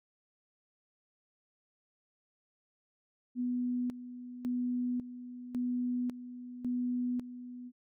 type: tone with tremolo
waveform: sine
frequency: 246.9 Hz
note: B3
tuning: in tune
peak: -30 dBFS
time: 3.35-7.72 s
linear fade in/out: 50 ms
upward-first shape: square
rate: 0.91 Hz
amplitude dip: 75%
effects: none